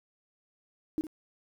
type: tone with echo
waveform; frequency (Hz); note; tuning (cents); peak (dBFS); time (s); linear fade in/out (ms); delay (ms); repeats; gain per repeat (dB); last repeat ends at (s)
sine; 311.1; D#4; 0; -26; 0.98-1.01; 0; 58; 1; -13; 1.068
effects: 10-bit